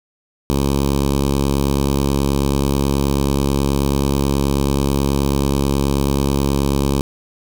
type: tone with notch filter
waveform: 10% pulse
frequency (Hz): 69.3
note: C#2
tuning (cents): 0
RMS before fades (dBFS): -17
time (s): 0.5-7.01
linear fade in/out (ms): 0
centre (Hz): 1800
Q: 0.95
effects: none